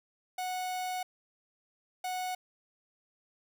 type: tone bursts at uneven times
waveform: 45% pulse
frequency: 736 Hz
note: F#5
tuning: 9 cents flat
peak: -33 dBFS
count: 2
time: 0.38-1.03 / 2.04-2.35 s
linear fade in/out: 5 ms
effects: none